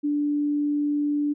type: tone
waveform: sine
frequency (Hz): 292.6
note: D4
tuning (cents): -6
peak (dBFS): -21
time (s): 0.03-1.34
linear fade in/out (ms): 20
effects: none